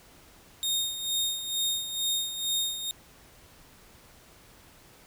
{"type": "tone with tremolo", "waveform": "sawtooth", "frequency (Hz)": 3695, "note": "A#7", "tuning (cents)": -16, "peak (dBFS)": -22, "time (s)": [0.63, 2.91], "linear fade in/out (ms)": 0, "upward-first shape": "sine", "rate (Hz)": 2.2, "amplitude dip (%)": 65, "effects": ["pink hiss -55 dBFS RMS until 5.06 s"]}